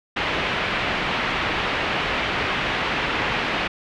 white low-pass noise, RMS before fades -24 dBFS, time 0.16-3.68 s, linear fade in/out 10 ms, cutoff 2900 Hz, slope 24 dB/octave, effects none

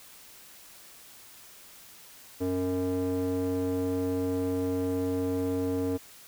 square tone with band-pass filter, 91.8 Hz, F#2, 13 cents flat, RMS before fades -29 dBFS, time 2.4-5.98 s, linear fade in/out 20 ms, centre 370 Hz, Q 9.3, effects white hiss -51 dBFS RMS until 6.27 s

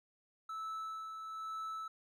triangle tone with tremolo, 1310 Hz, E6, 11 cents flat, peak -37 dBFS, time 0.49-1.88 s, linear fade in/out 5 ms, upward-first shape sine, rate 1.1 Hz, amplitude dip 40%, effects none

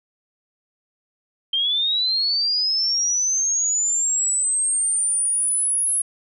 sine linear sweep, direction up, 3140 to 10780 Hz, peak -18 dBFS, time 1.53-6.02 s, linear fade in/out 5 ms, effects none

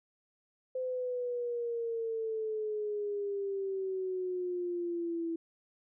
sine exponential sweep, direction down, 515 to 329.6 Hz, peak -32 dBFS, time 0.75-5.36 s, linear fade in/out 5 ms, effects none

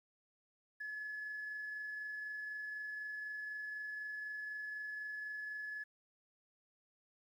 sine tone with amplitude modulation, 1708 Hz, G#6, 48 cents sharp, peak -39 dBFS, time 0.8-5.84 s, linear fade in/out 10 ms, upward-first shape sine, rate 24 Hz, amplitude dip 25%, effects tanh soft clip ceiling -37 dBFS + 12-bit

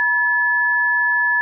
sine tone pair together, 966 / 1721.2 Hz, B5 / A6, -39 / -39 cents, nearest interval minor seventh, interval 1000 cents, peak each -23 / -15 dBFS, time 0-1.41 s, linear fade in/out 0 ms, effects none

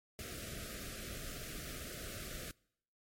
pink band-stop noise, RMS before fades -45 dBFS, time 0.19-2.51 s, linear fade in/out 0 ms, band 700 to 1200 Hz, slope 96 dB/octave, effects noise-tail reverb RT60 0.7 s tail -25 dB re dry + MP3 64 kbps

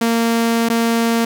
sawtooth tone with dropouts, 230.5 Hz, A#3, 19 cents flat, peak -10 dBFS, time 0.01-1.25 s, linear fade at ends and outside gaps 5 ms, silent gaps 0.688-0.698 s, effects none

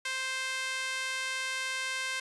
sawtooth tone with high-pass filter, 523.3 Hz, C5, in tune, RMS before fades -34 dBFS, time 0.05-2.2 s, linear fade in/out 5 ms, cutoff 1800 Hz, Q 1.5, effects resampled to 24000 Hz

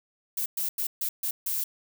violet noise bursts at uneven times, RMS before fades -29 dBFS, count 6, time 0.37-0.46 / 0.57-0.69 / 0.78-0.87 / 1.01-1.09 / 1.23-1.31 / 1.46-1.64 s, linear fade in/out 5 ms, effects none

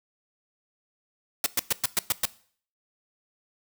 white noise bursts, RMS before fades -23 dBFS, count 7, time 1.44-2.254 s, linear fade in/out 2 ms, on 22 ms, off 110 ms, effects noise-tail reverb RT60 0.5 s tail -19 dB re dry

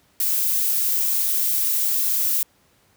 violet noise, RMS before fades -21 dBFS, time 0.2-2.43 s, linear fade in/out 2 ms, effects pink hiss -60 dBFS RMS until 2.96 s + high-pass 60 Hz 12 dB/octave

